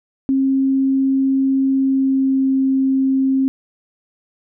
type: tone with pitch glide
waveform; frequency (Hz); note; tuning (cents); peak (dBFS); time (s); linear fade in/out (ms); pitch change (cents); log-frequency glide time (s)
sine; 268.4 to 266.7; C4 to C4; +44 to +33; -13; 0.29-3.48; 0; -11; 1.71-2.51
effects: none